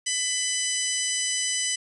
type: harmonic tone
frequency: 999 Hz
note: B5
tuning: 20 cents sharp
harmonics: 2 / 3 / 4 / 5 / 6 / 7 / 8 / 9 / 10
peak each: -33 / -31 / -39 / -34 / -30 / -41 / -30 / -35 / -40 dBFS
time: 0.06-1.76 s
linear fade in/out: 10 ms
effects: none